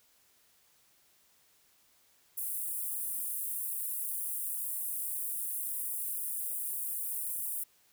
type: high-pass noise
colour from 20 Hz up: pink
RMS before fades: -36 dBFS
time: 2.37-7.64 s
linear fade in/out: 10 ms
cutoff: 9300 Hz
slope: 48 dB/octave
effects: white hiss -67 dBFS RMS until 7.92 s